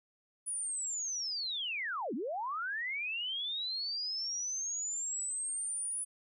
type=linear two-way sweep; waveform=sine; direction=down then up; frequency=9930 to 203 to 9930 Hz; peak=-34 dBFS; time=0.46-6.05 s; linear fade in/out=20 ms; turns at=2.14 s; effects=none